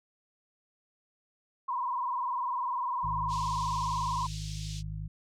sine tone with vibrato, 1010 Hz, B5, 39 cents sharp, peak -29 dBFS, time 1.68-4.27 s, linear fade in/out 10 ms, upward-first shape sine, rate 20 Hz, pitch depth 120 cents each way
harmonic tone, 51.8 Hz, G#1, 4 cents flat, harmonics 1 / 2 / 3, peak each -38 / -40 / -39 dBFS, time 3.03-5.08 s, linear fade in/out 10 ms
white band-pass noise, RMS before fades -46 dBFS, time 3.28-4.83 s, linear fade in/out 50 ms, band 3000 to 6400 Hz, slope 24 dB/octave
effects none

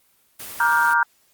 white noise, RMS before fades -35 dBFS, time 0.39-0.94 s, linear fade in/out 10 ms
sine chord, G minor seventh, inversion first, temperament just, 940.8 / 1176 / 1411.2 / 1568 Hz, Bb5 / D6 / F6 / G6, +16 / +2 / +18 / 0 cents, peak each -19 / -25 / -19 / -21 dBFS, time 0.6-1.03 s, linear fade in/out 2 ms
effects white hiss -61 dBFS RMS until 1.33 s + Opus 24 kbps

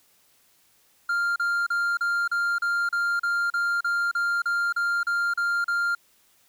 triangle tone bursts, 1396.9 Hz, F6, in tune, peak -20 dBFS, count 16, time 1.09-5.95 s, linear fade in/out 5 ms, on 270 ms, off 36 ms, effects white hiss -62 dBFS RMS until 6.48 s

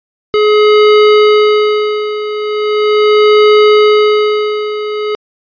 square tone with tremolo, 422.6 Hz, G#4, 30 cents sharp, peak -4 dBFS, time 0.34-5.15 s, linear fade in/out 0 ms, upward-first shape sine, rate 0.39 Hz, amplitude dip 75%, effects resampled to 11025 Hz

